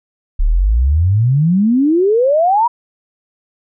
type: exponential sweep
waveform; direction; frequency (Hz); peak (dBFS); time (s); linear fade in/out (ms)
sine; up; 33.68 to 980; -9; 0.39-2.68; 10
effects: none